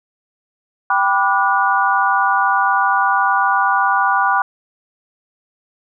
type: chord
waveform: sine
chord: G major seventh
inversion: none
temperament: equal with one note detuned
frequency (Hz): 784 / 987.8 / 1174.7 / 1449.5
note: G5 / B5 / D6 / F#6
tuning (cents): 0 / 0 / 0 / -36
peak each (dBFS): -18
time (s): 0.9-4.42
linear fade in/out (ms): 2
effects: none